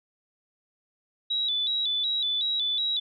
sine tone with vibrato, 3669 Hz, A#7, 28 cents flat, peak -24 dBFS, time 1.3-3 s, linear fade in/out 10 ms, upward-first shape square, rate 2.7 Hz, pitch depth 88 cents each way, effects none

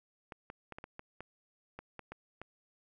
clicks, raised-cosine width 0.5 ms, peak -29 dBFS, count 11, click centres 0.322 / 0.501 / 0.723 / 0.785 / 0.841 / 0.994 / 1.206 / 1.79 / 1.993 / 2.12 / 2.416 s, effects none

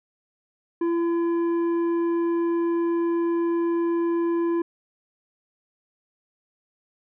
sine tone with tanh clipping, 338.5 Hz, E4, 46 cents sharp, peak -22 dBFS, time 0.81-4.62 s, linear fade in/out 5 ms, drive 8 dB, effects none

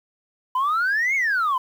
sine exponential two-way sweep, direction up then down, 993 to 2232 to 993 Hz, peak -17 dBFS, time 0.55-1.58 s, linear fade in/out 5 ms, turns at 1.15 s, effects tanh soft clip ceiling -16 dBFS + 8-bit

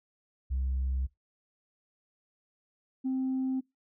sine tone pair in turn, 65.41 / 261.6 Hz, C2 / C4, 0 / 0 cents, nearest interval 2 octaves, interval 2400 cents, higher second, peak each -26 dBFS, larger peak neither, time 0.5-1.07 / 3.04-3.61 s, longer neither, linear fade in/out 20 ms, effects noise-tail reverb RT60 0.2 s tail -23 dB re dry + tanh soft clip ceiling -25 dBFS

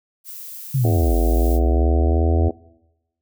violet noise, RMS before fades -35 dBFS, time 0.24-1.6 s, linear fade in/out 50 ms
sine linear two-way sweep, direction down then up, 140.6 to 51.91 to 82.7 Hz, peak -15 dBFS, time 0.74-2.49 s, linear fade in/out 10 ms, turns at 1.14 s
harmonic tone, 82.8 Hz, E2, 8 cents sharp, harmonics 3 / 4 / 5 / 6 / 7 / 8 / 9, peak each -27 / -25 / -27 / -31 / -32 / -29 / -31 dBFS, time 0.84-2.51 s, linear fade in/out 5 ms
effects noise-tail reverb RT60 0.9 s tail -20 dB re dry

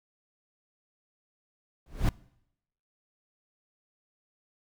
brown noise with exponential growth, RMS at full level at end -19 dBFS, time 1.86-2.09 s, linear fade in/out 2 ms, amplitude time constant 50 ms, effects noise-tail reverb RT60 0.8 s tail -23 dB re dry

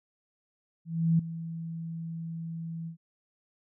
sine tone with ADSR envelope, 164.81 Hz, E3, in tune, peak -19 dBFS, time 0.85-2.97 s, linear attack 340 ms, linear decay 5 ms, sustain -15 dB, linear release 100 ms, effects none

